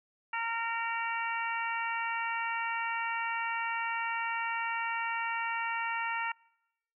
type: harmonic tone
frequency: 460 Hz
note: A#4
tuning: 23 cents flat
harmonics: 2 / 3 / 4 / 5 / 6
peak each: -35 / -37 / -38 / -39 / -40 dBFS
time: 0.33-6.32 s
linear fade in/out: 5 ms
effects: noise-tail reverb RT60 0.9 s tail -26 dB re dry